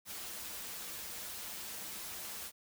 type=noise with comb filter; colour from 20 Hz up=white; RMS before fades=-44 dBFS; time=0.05-2.52 s; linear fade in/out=50 ms; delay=7.3 ms; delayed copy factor=-0.55; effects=none